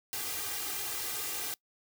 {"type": "noise with comb filter", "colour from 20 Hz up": "white", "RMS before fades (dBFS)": -36, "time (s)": [0.13, 1.54], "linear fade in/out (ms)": 0, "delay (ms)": 2.5, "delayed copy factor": 1, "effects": ["noise-tail reverb RT60 0.1 s tail -23 dB re dry", "high-pass 80 Hz 12 dB/octave"]}